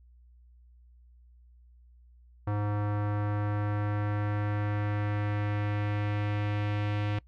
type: tone with low-pass filter sweep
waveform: square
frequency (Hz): 103.83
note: G#2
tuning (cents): 0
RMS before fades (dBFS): -30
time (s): 2.47-7.19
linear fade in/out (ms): 5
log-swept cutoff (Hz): 1200 to 2800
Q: 1.6
effects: noise-tail reverb RT60 0.1 s tail -23 dB re dry + added 60 Hz sine -54 dBFS peak until 7.27 s